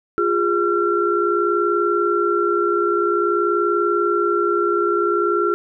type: tone cluster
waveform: sine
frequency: 350.6 / 411.1 / 1362 Hz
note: F4 / G#4 / F6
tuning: +7 / -18 / -44 cents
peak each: -20 dBFS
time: 0.18-5.54 s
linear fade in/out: 0 ms
effects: none